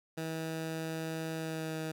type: tone with pitch glide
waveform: 15% pulse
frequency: 161.1 to 158.61 Hz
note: E3 to D#3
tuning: -39 to +34 cents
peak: -29 dBFS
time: 0.17-1.92 s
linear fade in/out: 10 ms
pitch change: -27 cents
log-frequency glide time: 1.35-1.76 s
effects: none